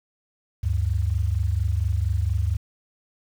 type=tone pair together; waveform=sine; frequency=73.71 / 98 Hz; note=D2 / G2; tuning=+7 / 0 cents; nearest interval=perfect fourth; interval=493 cents; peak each=-23 dBFS; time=0.63-2.57 s; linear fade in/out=10 ms; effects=8-bit